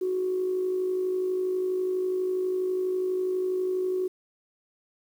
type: tone with amplitude modulation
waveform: sine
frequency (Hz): 370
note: F#4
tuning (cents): 0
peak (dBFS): -22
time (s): 0.01-4.08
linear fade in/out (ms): 10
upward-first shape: sine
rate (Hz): 52.2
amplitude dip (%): 40
effects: tanh soft clip ceiling -18 dBFS + 9-bit